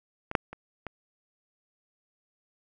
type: clicks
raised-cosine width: 0.5 ms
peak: -19 / -6 / -25 / -21 dBFS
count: 4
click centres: 0.314 / 0.352 / 0.53 / 0.867 s
effects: none